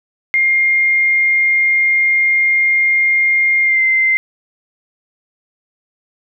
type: tone with pitch glide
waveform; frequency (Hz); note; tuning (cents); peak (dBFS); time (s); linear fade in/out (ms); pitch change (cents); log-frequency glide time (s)
sine; 2120 to 2080; C7 to C7; +22 to -11; -10; 0.34-4.17; 0; -33; 3.63-3.82
effects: none